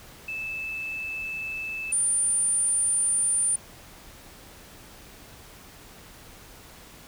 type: tone pair in turn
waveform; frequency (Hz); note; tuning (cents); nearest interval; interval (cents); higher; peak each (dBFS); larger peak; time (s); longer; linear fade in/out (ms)
sine; 2625 / 9250; E7 / D9; -8 / -27; octave + minor seventh; 2181; second; -30 / -21; second; 0.28-1.92 / 1.92-3.56; neither; 5
effects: pink hiss -48 dBFS RMS until 7.07 s